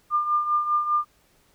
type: tone with tremolo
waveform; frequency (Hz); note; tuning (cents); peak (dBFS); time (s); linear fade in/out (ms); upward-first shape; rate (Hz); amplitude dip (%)
sine; 1200; D6; +37; -17; 0.1-1.05; 50; triangle; 5; 70
effects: pink hiss -62 dBFS RMS until 1.54 s